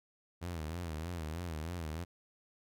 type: tone with vibrato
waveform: sawtooth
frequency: 82.41 Hz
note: E2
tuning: in tune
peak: -34 dBFS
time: 0.41-2.05 s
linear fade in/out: 20 ms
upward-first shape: sine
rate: 3.2 Hz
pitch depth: 130 cents each way
effects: none